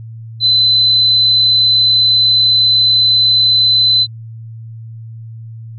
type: tone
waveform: sine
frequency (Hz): 4033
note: B7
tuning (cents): +36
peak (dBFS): -7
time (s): 0.4-4.07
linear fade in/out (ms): 50
effects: added 113 Hz sine -27 dBFS peak until 5.78 s + MP3 32 kbps